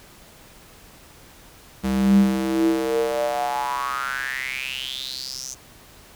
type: tone with high-pass filter sweep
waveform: square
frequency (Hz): 65.41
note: C2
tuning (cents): 0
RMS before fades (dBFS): -23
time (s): 1.83-5.55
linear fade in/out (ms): 20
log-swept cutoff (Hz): 140 to 6400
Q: 7.7
effects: pink hiss -48 dBFS RMS until 6.15 s